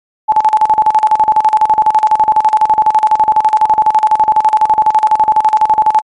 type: tone with tremolo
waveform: sine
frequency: 863 Hz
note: A5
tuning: 34 cents flat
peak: -4 dBFS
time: 0.28-6.02 s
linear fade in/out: 20 ms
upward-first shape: square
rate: 12 Hz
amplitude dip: 80%
effects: MP3 48 kbps